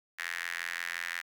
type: tone with high-pass filter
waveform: sawtooth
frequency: 85.7 Hz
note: F2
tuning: 32 cents flat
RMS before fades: -37 dBFS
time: 0.18-1.22 s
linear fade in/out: 20 ms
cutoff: 1800 Hz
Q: 4.7
effects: none